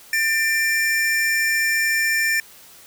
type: tone pair together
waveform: square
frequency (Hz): 1793 / 2364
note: A6 / D7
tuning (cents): +32 / +11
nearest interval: perfect fourth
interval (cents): 479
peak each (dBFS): -20 / -23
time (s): 0.13-2.4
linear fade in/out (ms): 2
effects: white hiss -46 dBFS RMS until 2.86 s